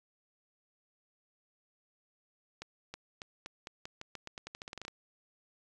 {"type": "accelerating click train", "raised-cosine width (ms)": 0.2, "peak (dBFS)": -25, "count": 19, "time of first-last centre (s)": [2.62, 4.881], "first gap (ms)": 320, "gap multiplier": 0.87, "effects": ["resampled to 24000 Hz"]}